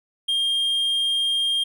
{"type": "tone", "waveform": "triangle", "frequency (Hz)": 3213, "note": "G7", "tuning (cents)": 42, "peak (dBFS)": -18, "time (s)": [0.28, 1.64], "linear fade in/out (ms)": 10, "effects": []}